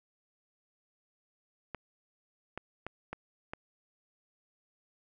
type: clicks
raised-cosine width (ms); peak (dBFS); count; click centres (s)
0.5; -23; 5; 1.747 / 2.576 / 2.866 / 3.13 / 3.535
effects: none